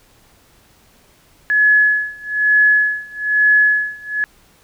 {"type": "tone with tremolo", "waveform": "sine", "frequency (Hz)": 1700, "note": "G#6", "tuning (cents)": 40, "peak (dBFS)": -8, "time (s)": [1.5, 4.24], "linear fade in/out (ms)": 0, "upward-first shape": "sine", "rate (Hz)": 1.1, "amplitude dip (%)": 95, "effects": ["pink hiss -52 dBFS RMS until 4.63 s"]}